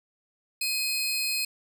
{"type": "tone pair together", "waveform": "sawtooth", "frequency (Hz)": [2512, 4225], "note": ["D#7", "C8"], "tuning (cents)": [16, 16], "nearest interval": "major sixth", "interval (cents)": 900, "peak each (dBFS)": -26, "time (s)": [0.61, 1.45], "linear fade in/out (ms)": 5, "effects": []}